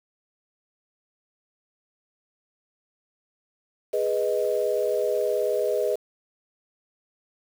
sine chord, G# minor, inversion none, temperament equal, 415.3 / 493.9 / 622.3 Hz, G#4 / B4 / D#5, 0 / 0 / 0 cents, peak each -26 dBFS, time 3.93-5.96 s, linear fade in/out 10 ms, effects 7-bit

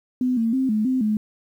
sine tone with pitch steps, 252.5 / 227.3 / 263.1 / 214.6 / 258.6 / 213.6 Hz, B3 / A#3 / C4 / A3 / C4 / G#3, +39 / -43 / +10 / -43 / -20 / +49 cents, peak -18 dBFS, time 0.21-1.17 s, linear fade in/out 2 ms, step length 160 ms, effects 9-bit

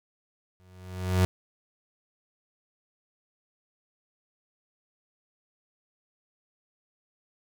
35% pulse tone with exponential growth, 92 Hz, F#2, 9 cents flat, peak -16 dBFS, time 0.6-1.25 s, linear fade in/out 0 ms, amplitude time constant 140 ms, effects none

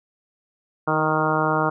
harmonic tone with a mistuned harmonic, 155.56 Hz, D#3, in tune, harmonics 1 / 2 / 3 / 4 / 5 / 6 / 7 / 8 / 9, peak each -27 / -27 / -27 / -27 / -27 / -27 / -27 / -27 / -27 dBFS, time 0.87-1.7 s, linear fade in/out 10 ms, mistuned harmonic 2, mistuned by +21 cents, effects none

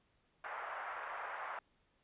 white band-pass noise, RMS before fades -44 dBFS, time 0.44-1.59 s, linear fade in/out 2 ms, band 640 to 1600 Hz, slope 24 dB/octave, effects pink hiss -75 dBFS RMS until 2.03 s + resampled to 8000 Hz

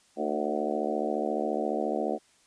harmonic tone with a mistuned harmonic, 74.4 Hz, D2, 23 cents sharp, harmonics 3 / 4 / 5 / 6 / 7 / 8 / 9 / 10, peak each -35 / -35 / -35 / -35 / -35 / -35 / -35 / -35 dBFS, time 0.16-2.19 s, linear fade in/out 50 ms, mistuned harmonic 5, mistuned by -34 cents, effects white hiss -63 dBFS RMS until 2.46 s + resampled to 22050 Hz

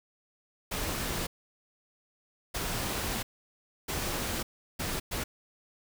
pink noise bursts at uneven times, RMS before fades -33 dBFS, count 5, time 0.71-1.27 / 2.54-3.23 / 3.88-4.43 / 4.79-5 / 5.11-5.24 s, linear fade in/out 10 ms, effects none

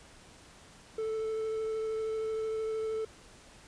triangle tone with vibrato, 440 Hz, A4, in tune, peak -29 dBFS, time 0.98-3.05 s, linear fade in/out 5 ms, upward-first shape triangle, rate 13 Hz, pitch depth 12 cents each way, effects pink hiss -55 dBFS RMS until 3.67 s + resampled to 22050 Hz

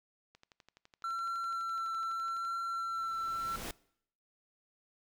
click train, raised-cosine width 0.2 ms, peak -39 dBFS, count 26, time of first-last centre 0.35-2.451 s, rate 11.9 Hz
triangle tone with vibrato, 1350 Hz, E6, 41 cents sharp, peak -32 dBFS, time 1.04-3.56 s, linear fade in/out 2 ms, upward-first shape triangle, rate 0.81 Hz, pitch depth 14 cents each way
pink noise with exponential growth, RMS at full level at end -39 dBFS, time 2.69-3.71 s, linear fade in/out 2 ms, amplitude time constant 220 ms
effects noise-tail reverb RT60 0.7 s tail -23 dB re dry

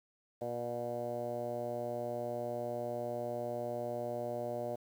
10% pulse tone with low-pass filter, 120 Hz, B2, 49 cents flat, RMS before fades -38 dBFS, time 0.41-4.76 s, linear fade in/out 10 ms, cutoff 640 Hz, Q 5, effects 10-bit

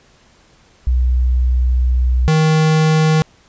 sine / square tone pair in turn, 62.3 / 156.99 Hz, B1 / D#3, +16 / +16 cents, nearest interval octave + major third, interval 1600 cents, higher second, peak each -11 dBFS, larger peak neither, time 0.87-2.28 / 2.28-3.22 s, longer first, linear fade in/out 0 ms, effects pink hiss -51 dBFS RMS until 3.48 s + resampled to 16000 Hz

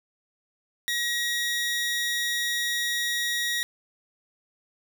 25% pulse tone pair together, 1900 / 3568 Hz, A#6 / A7, +33 / +23 cents, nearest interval major seventh, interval 1090 cents, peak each -22 / -31 dBFS, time 0.88-3.63 s, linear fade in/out 0 ms, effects none

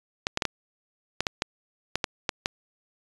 clicks, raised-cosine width 0.2 ms, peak -7 dBFS, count 11, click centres 0.269 / 0.374 / 0.422 / 0.453 / 1.206 / 1.268 / 1.421 / 1.956 / 2.042 / 2.292 / 2.459 s, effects resampled to 22050 Hz

